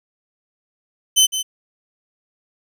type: tone with echo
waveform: 20% pulse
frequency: 3054 Hz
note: G7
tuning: 46 cents flat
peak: -5 dBFS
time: 1.16-1.27 s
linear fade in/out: 20 ms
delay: 160 ms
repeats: 1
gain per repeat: -10 dB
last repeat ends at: 1.43 s
effects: none